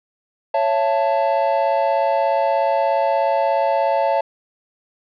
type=chord; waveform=triangle; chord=A major; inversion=first; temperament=equal with one note detuned; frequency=554.4 / 671.2 / 880 Hz; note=C#5 / E5 / A5; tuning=0 / +31 / 0 cents; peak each=-18 dBFS; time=0.54-4.21 s; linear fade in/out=5 ms; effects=resampled to 11025 Hz